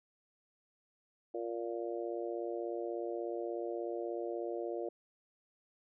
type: harmonic tone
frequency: 116.54 Hz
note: A#2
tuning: in tune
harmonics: 3 / 4 / 5 / 6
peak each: -39 / -41 / -42 / -46 dBFS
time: 1.34-4.89 s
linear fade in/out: 5 ms
effects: none